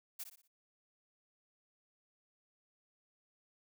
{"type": "noise with echo", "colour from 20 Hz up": "blue", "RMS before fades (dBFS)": -43, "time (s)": [0.19, 0.24], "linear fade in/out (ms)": 10, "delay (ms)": 60, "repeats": 4, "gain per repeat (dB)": -8, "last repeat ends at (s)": 0.48, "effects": []}